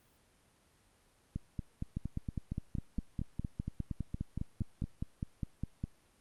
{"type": "two click trains", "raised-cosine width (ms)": 5, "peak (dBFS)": [-23, -24], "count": [20, 16], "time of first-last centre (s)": [[1.97, 5.84], [1.36, 4.84]], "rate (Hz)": [4.91, 4.31], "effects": ["pink hiss -68 dBFS RMS until 6.2 s", "Opus 32 kbps"]}